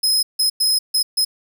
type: tone bursts at uneven times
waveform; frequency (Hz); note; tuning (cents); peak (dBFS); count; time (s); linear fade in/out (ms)
sawtooth; 5110; D#8; +45; -12; 5; 0.03-0.23 / 0.39-0.5 / 0.6-0.79 / 0.94-1.03 / 1.17-1.25; 10
effects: none